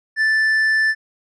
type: tone with tanh clipping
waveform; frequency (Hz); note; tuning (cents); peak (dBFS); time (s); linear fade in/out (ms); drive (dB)
sine; 1760; A6; 0; -15; 0.16-0.95; 50; 5
effects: none